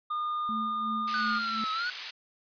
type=tone; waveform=triangle; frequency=1217 Hz; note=D#6; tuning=39 cents flat; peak=-27 dBFS; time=0.1-1.39 s; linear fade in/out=10 ms
type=tone with tremolo; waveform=sine; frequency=219.8 Hz; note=A3; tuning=2 cents flat; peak=-33 dBFS; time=0.49-1.64 s; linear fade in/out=0 ms; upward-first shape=sine; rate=2.8 Hz; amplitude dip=70%
type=high-pass noise; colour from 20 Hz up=pink; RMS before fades=-37 dBFS; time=1.07-2.11 s; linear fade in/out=10 ms; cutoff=2200 Hz; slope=12 dB/octave
type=linear two-way sweep; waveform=square; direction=down then up; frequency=1499 to 1276 to 1499 Hz; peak=-30 dBFS; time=1.14-1.9 s; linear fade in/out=2 ms; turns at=1.72 s
effects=resampled to 11025 Hz